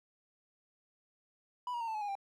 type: tone with pitch steps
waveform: triangle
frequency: 987.8 / 951.9 / 917.4 / 884.1 / 852 / 821.1 / 791.3 Hz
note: B5 / A#5 / A#5 / A5 / G#5 / G#5 / G5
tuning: 0 / +36 / -28 / +8 / +44 / -20 / +16 cents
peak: -33 dBFS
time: 1.67-2.153 s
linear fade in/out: 2 ms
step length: 69 ms
effects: none